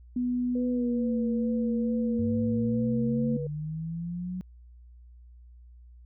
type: tone with pitch glide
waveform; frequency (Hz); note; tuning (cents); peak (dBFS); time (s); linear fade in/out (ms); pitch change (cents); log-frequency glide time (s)
sine; 246.9 to 229; B3 to A#3; 0 to -31; -25; 0.16-3.37; 5; -131; 0.76-1.17
type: tone with vibrato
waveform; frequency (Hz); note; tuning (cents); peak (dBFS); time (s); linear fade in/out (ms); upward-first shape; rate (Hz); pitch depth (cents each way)
sine; 490; B4; -14; -33; 0.55-3.47; 5; sine; 2.3; 31
type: linear sweep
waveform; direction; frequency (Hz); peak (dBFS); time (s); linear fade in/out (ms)
sine; up; 96.6 to 185; -31; 2.19-4.41; 0
effects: added 60 Hz sine -48 dBFS peak until 6.05 s